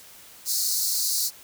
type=high-pass noise; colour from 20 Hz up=pink; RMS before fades=-25 dBFS; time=0.45-1.31 s; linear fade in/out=50 ms; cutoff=4100 Hz; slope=96 dB/octave; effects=white hiss -48 dBFS RMS until 1.43 s